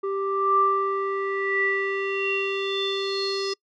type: tone with low-pass filter sweep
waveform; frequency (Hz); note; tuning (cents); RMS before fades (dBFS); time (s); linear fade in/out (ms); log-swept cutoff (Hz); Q
square; 392; G4; 0; -25; 0.03-3.54; 10; 900 to 5000; 9.7
effects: noise-tail reverb RT60 0.1 s tail -26 dB re dry